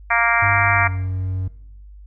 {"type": "harmonic tone", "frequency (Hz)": 233.1, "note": "A#3", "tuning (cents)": 0, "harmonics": [3, 4, 5, 6, 7, 8, 9, 10], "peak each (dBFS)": [-23, -23, -23, -23, -23, -23, -23, -23], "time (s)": [0.1, 0.88], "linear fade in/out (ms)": 10}
{"type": "tone with pitch glide", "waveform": "triangle", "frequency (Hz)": [99.5, 93.37], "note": ["G2", "F#2"], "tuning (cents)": [26, 16], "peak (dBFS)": -19, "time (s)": [0.42, 1.48], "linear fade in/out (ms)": 5, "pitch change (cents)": -110, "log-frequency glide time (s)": [0.72, 0.88]}
{"effects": ["noise-tail reverb RT60 0.8 s tail -18 dB re dry", "added 50 Hz sine -38 dBFS peak until 2.06 s"]}